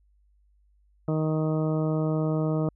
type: harmonic tone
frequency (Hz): 156.3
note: D#3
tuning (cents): +8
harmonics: 1 / 2 / 3 / 4 / 5 / 6 / 7 / 8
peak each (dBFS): -25 / -29 / -32 / -33 / -44 / -45 / -45 / -42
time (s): 1.08-2.69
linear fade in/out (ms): 2
effects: added 50 Hz sine -60 dBFS peak until 2.75 s